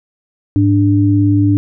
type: tone pair together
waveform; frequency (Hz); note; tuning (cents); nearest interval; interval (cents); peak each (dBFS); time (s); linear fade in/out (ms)
sine; 103.83 / 293.7; G#2 / D4; 0 / 0; octave + tritone; 1800; -11; 0.56-1.57; 0
effects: none